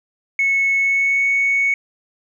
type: tone with pitch glide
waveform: sine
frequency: 2200 to 2220 Hz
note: C#7 to C#7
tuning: -14 to +2 cents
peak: -13 dBFS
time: 0.39-1.74 s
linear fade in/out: 2 ms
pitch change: +16 cents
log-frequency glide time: 0.78-1.26 s
effects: tanh soft clip ceiling -10 dBFS + 9-bit